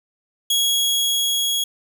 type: tone with level ramp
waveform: sawtooth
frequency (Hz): 3322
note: G#7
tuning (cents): 0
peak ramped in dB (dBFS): -13 to -16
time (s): 0.5-1.64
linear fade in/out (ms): 5
effects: none